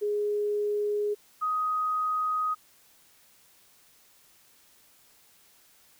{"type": "tone pair in turn", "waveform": "sine", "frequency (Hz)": [415.3, 1252.8], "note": ["G#4", "D#6"], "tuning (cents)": [0, 11], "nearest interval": "octave + perfect fifth", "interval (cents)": 1911, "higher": "second", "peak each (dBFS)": [-25, -25], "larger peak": "neither", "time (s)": [[0.01, 1.15], [1.41, 2.55]], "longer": "neither", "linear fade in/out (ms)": 20, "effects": ["white hiss -60 dBFS RMS until 5.99 s"]}